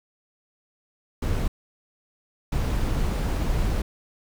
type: noise bursts at uneven times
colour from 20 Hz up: brown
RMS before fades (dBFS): -24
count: 2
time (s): 1.22-1.48 / 2.52-3.82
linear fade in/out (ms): 5
effects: none